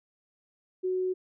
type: tone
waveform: sine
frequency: 370 Hz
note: F#4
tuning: in tune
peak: -26 dBFS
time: 0.83-1.14 s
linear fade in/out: 20 ms
effects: none